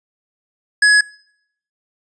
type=tone; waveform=square; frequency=1682 Hz; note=G#6; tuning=22 cents sharp; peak=-9 dBFS; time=0.82-1.01 s; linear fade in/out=5 ms; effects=noise-tail reverb RT60 0.7 s tail -24 dB re dry + resampled to 22050 Hz